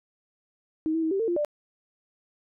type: tone with pitch steps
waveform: sine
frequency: 315.4 / 325.5 / 319.3 / 389.7 / 452.1 / 347.3 / 592 Hz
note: D#4 / E4 / D#4 / G4 / A4 / F4 / D5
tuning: +24 / -22 / +45 / -10 / +47 / -10 / +14 cents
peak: -23 dBFS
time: 0.86-1.448 s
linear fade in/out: 0 ms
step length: 84 ms
effects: none